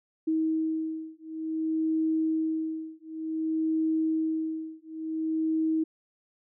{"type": "beating tone pair", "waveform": "sine", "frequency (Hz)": [318.1, 318.65], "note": ["D#4", "D#4"], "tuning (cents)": [38, 41], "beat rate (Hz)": 0.55, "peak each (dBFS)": -29, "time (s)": [0.27, 5.84], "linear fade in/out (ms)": 10, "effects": []}